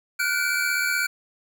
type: tone cluster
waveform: square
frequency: 1431 / 1507 / 2317 Hz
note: F6 / F#6 / D7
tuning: +42 / +31 / -24 cents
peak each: -27 dBFS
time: 0.19-1.07 s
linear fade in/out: 10 ms
effects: 9-bit